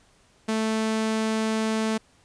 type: tone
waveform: sawtooth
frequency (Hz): 220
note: A3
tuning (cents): 0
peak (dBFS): -19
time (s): 0.48-1.98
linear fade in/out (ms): 10
effects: pink hiss -60 dBFS RMS until 2.24 s + resampled to 22050 Hz